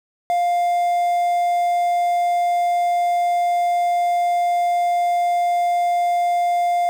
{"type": "tone with quantisation", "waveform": "triangle", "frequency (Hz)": 701, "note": "F5", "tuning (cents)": 6, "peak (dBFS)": -14, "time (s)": [0.3, 6.89], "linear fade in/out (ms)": 0, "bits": 7, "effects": []}